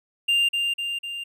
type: tone with echo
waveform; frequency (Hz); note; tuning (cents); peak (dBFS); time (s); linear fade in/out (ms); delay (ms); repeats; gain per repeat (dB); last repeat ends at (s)
triangle; 2794; F7; 0; -16; 0.28-0.49; 10; 250; 3; -4; 1.24
effects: none